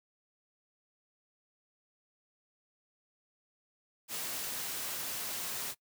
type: noise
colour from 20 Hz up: white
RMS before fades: -38 dBFS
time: 4.08-5.75 s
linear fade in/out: 50 ms
effects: noise-tail reverb RT60 0.1 s tail -22 dB re dry + high-pass 100 Hz 12 dB/octave